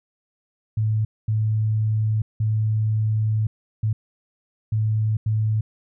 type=tone bursts at uneven times; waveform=sine; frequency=108.7 Hz; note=A2; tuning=21 cents flat; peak=-18 dBFS; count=6; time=0.77-1.05 / 1.28-2.22 / 2.4-3.47 / 3.83-3.93 / 4.72-5.17 / 5.26-5.61 s; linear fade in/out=5 ms; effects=none